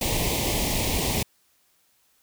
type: band-stop noise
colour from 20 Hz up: pink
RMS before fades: -25 dBFS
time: 0.01-1.23 s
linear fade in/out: 5 ms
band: 1000 to 2000 Hz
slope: 48 dB/octave
effects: white hiss -65 dBFS RMS until 2.22 s